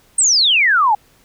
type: exponential sweep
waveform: sine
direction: down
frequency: 8690 to 800 Hz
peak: -10 dBFS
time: 0.18-0.95 s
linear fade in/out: 5 ms
effects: pink hiss -53 dBFS RMS until 1.24 s